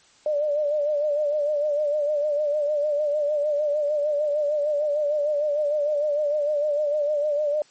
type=tone with vibrato; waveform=sine; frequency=592 Hz; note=D5; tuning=14 cents sharp; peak=-20 dBFS; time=0.26-7.62 s; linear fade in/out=2 ms; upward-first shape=sine; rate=6.6 Hz; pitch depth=57 cents each way; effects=white hiss -56 dBFS RMS until 7.7 s + MP3 32 kbps